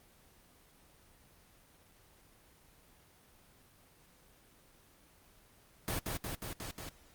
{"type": "noise with echo", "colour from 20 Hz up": "pink", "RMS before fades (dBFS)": -35, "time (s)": [5.88, 5.99], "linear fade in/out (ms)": 0, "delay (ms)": 180, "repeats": 5, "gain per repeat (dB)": -2, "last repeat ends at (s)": 6.89, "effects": ["pink hiss -63 dBFS RMS until 7.14 s", "Opus 24 kbps"]}